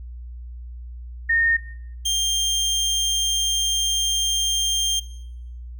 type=tone pair in turn; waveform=sine / 25% pulse; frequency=1836 / 3186 Hz; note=A#6 / G7; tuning=-27 / +27 cents; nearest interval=minor seventh; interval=954 cents; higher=second; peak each=-16 dBFS; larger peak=neither; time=1.29-1.57 / 2.05-5 s; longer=second; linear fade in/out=10 ms; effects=noise-tail reverb RT60 0.8 s tail -18 dB re dry + added 60 Hz sine -33 dBFS peak until 5.79 s